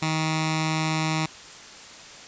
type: tone with notch filter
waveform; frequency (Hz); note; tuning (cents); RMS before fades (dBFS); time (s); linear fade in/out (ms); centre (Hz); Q
10% pulse; 157.8; D#3; +25; -25; 0.02-1.26; 5; 510; 0.66
effects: white hiss -43 dBFS RMS until 2.27 s + resampled to 16000 Hz